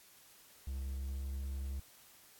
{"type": "tone with pitch glide", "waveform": "triangle", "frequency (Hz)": [66.9, 67.76], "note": ["C2", "C#2"], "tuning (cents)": [39, -39], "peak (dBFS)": -35, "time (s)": [0.67, 1.8], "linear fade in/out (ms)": 5, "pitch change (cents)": 22, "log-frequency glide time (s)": [0.95, 1.29], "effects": ["white hiss -61 dBFS RMS until 2.39 s", "AAC 64 kbps"]}